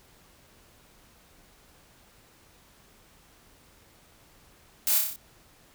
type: noise with echo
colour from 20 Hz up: blue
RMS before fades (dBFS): -25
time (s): 4.87-4.98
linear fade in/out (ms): 0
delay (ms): 30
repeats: 6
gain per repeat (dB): -3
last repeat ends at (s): 5.16
effects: pink hiss -58 dBFS RMS until 5.74 s